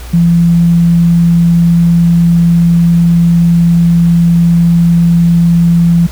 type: tone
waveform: sine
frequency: 170 Hz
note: F3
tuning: 46 cents flat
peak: -4 dBFS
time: 0.13-6.07 s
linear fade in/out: 10 ms
effects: added 60 Hz sine -23 dBFS peak until 6.11 s + pink hiss -32 dBFS RMS until 6.11 s